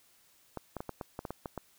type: clicks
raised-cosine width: 1 ms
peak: -23 dBFS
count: 10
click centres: 0.573 / 0.767 / 0.805 / 0.893 / 1.012 / 1.191 / 1.252 / 1.306 / 1.458 / 1.577 s
effects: white hiss -65 dBFS RMS until 1.78 s